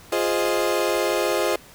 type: chord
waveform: 35% pulse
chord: F minor seventh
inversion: none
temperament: equal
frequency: 349.2 / 415.3 / 523.3 / 622.3 Hz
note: F4 / Ab4 / C5 / Eb5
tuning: 0 / 0 / 0 / 0 cents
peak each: -24 dBFS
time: 0.12-1.56 s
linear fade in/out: 5 ms
effects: pink hiss -47 dBFS RMS until 1.74 s